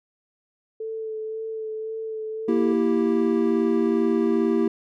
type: tone with vibrato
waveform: sine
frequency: 440 Hz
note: A4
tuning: in tune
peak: -28 dBFS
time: 0.8-2.73 s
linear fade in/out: 5 ms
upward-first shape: sine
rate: 1.9 Hz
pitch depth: 17 cents each way
type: chord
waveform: triangle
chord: E diminished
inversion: second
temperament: equal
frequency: 233.1 / 329.6 / 392 Hz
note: Bb3 / E4 / G4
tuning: 0 / 0 / 0 cents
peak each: -21 dBFS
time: 2.48-4.68 s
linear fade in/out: 5 ms
effects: none